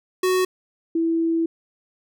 square / sine tone pair in turn, 370 / 329.6 Hz, F#4 / E4, 0 / 0 cents, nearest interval major second, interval 200 cents, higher first, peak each -18 dBFS, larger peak neither, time 0.23-0.45 / 0.95-1.46 s, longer second, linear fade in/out 5 ms, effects none

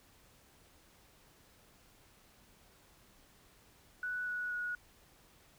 sine tone with pitch steps, 1480 / 1468.1 / 1456.3 Hz, F#6 / F#6 / F#6, 0 / -14 / -28 cents, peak -35 dBFS, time 4.03-4.75 s, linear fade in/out 2 ms, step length 240 ms, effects pink hiss -64 dBFS RMS until 5.58 s

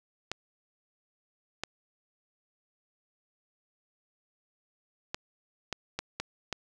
clicks, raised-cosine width 0.2 ms, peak -15 dBFS, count 7, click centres 0.316 / 1.636 / 5.145 / 5.727 / 5.99 / 6.2 / 6.527 s, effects none

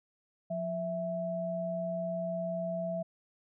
sine tone pair together, 176.91 / 659.3 Hz, F3 / E5, +23 / 0 cents, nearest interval octave + major seventh, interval 2277 cents, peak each -37 / -33 dBFS, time 0.5-3.03 s, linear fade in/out 10 ms, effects none

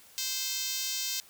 5% pulse tone with high-pass filter, 521 Hz, C5, 7 cents flat, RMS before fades -33 dBFS, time 0.18-1.2 s, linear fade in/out 0 ms, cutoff 4300 Hz, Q 0.65, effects white hiss -56 dBFS RMS until 1.29 s

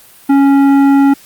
triangle tone with tanh clipping, 277.2 Hz, C#4, in tune, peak -7 dBFS, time 0.29-1.14 s, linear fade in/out 10 ms, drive 16 dB, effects white hiss -41 dBFS RMS until 1.25 s + Opus 32 kbps

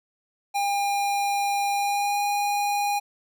square tone with pitch glide, 805 to 816.7 Hz, G5 to G#5, +46 to -29 cents, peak -23 dBFS, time 0.54-3 s, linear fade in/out 20 ms, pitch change +25 cents, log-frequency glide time 1.72-2.2 s, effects none

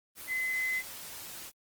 sine tone in noise, 2036 Hz, C7, 48 cents flat, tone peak -29 dBFS, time 0.27-0.83 s, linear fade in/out 50 ms, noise white, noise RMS -44 dBFS, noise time 0.15-1.52 s, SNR +12 dB, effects Opus 24 kbps

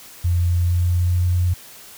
sine tone with pitch glide, 87.2 to 88.98 Hz, F2 to F2, -2 to +33 cents, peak -15 dBFS, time 0.24-1.54 s, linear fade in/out 10 ms, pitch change +35 cents, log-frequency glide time 0.59-1.24 s, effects white hiss -42 dBFS RMS until 1.97 s

